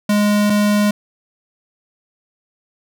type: tone pair in turn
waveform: square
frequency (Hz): 207.3 / 207.3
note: G#3 / G#3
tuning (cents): -3 / -3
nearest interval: unison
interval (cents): 0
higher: neither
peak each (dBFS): -13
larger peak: neither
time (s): 0.09-0.5 / 0.5-0.91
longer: neither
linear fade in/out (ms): 5
effects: none